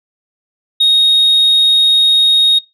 sine tone, 3736 Hz, A#7, 3 cents sharp, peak -5 dBFS, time 0.8-2.59 s, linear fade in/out 10 ms, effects noise-tail reverb RT60 0.2 s tail -21 dB re dry + tanh soft clip ceiling -5 dBFS

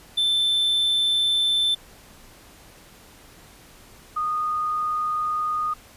triangle / sine tone pair in turn, 3538 / 1232.9 Hz, A7 / D#6, +9 / -16 cents, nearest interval octave + tritone, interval 1825 cents, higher first, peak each -17 / -22 dBFS, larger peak first, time 0.17-1.75 / 4.16-5.74 s, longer neither, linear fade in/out 10 ms, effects pink hiss -49 dBFS RMS until 5.96 s + resampled to 32000 Hz

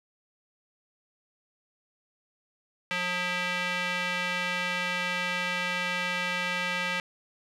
square tone with band-pass filter, 179.3 Hz, F3, 46 cents sharp, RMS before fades -30 dBFS, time 2.91-7 s, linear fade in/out 0 ms, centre 2300 Hz, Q 1.8, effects none

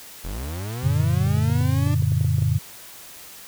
40% pulse linear sweep, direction up, 38.89 to 299 Hz, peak -27 dBFS, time 0.24-1.95 s, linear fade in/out 10 ms
sine chord, Gb augmented, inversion none, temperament just, 92.5 / 115.62 / 144.53 Hz, Gb2 / Bb2 / D3, 0 / -14 / -27 cents, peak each -22 dBFS, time 0.83-2.59 s, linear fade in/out 10 ms
clicks, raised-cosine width 2 ms, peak -25 dBFS, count 11, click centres 1.269 / 1.371 / 1.498 / 1.609 / 1.873 / 2.024 / 2.12 / 2.21 / 2.246 / 2.384 / 2.423 s
effects white hiss -42 dBFS RMS until 3.47 s

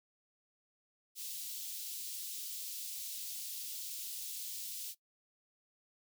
white high-pass noise, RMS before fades -43 dBFS, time 1.15-4.95 s, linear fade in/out 50 ms, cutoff 3200 Hz, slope 24 dB/octave, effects noise-tail reverb RT60 0.1 s tail -18 dB re dry

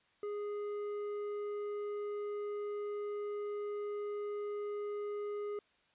sine tone with tanh clipping, 413.3 Hz, G#4, 8 cents flat, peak -38 dBFS, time 0.23-5.59 s, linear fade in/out 2 ms, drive 8 dB, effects white hiss -71 dBFS RMS until 5.94 s + resampled to 8000 Hz

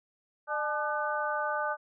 harmonic tone with a mistuned harmonic, 300.5 Hz, D4, 40 cents sharp, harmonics 2 / 3 / 4 / 5, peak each -34 / -34 / -34 / -34 dBFS, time 0.47-1.77 s, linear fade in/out 50 ms, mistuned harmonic 3, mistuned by -70 cents, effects none

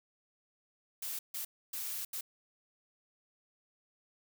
blue noise bursts at uneven times, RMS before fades -39 dBFS, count 4, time 1.02-1.19 / 1.34-1.45 / 1.73-2.05 / 2.13-2.21 s, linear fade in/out 5 ms, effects none

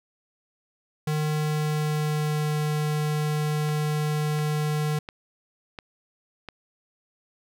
square tone with pitch glide, 152.5 to 151.18 Hz, D#3 to D#3, -34 to -49 cents, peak -24 dBFS, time 1.07-4.99 s, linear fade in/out 5 ms, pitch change -15 cents, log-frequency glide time 1.32-2.54 s
click train, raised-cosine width 0.3 ms, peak -21 dBFS, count 5, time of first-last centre 3.69-6.487 s, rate 1.43 Hz
effects none

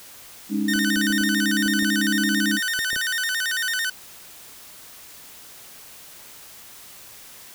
sine chord, Ab suspended fourth, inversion none, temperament equal with one note detuned, 207.7 / 280.4 / 311.1 Hz, Ab3 / Db4 / Eb4, 0 / +20 / 0 cents, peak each -23 / -27 / -26 dBFS, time 0.49-2.6 s, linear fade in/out 50 ms
sawtooth tone with vibrato, 1661.2 Hz, G#6, in tune, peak -19 dBFS, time 0.68-3.9 s, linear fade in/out 5 ms, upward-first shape square, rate 9 Hz, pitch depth 170 cents each way
clicks, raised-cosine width 2 ms, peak -25 dBFS, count 9, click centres 0.758 / 0.965 / 1.103 / 1.211 / 1.662 / 1.826 / 2.79 / 2.931 / 2.963 s
effects white hiss -44 dBFS RMS until 7.54 s

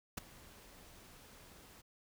pink noise with ADSR envelope, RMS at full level -38 dBFS, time 0.17-1.82 s, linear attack 10 ms, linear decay 10 ms, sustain -20 dB, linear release 16 ms, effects none

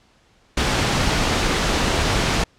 pink noise, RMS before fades -19 dBFS, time 0.57-2.44 s, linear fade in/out 5 ms, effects pink hiss -57 dBFS RMS until 2.58 s + low-pass 6000 Hz 12 dB/octave

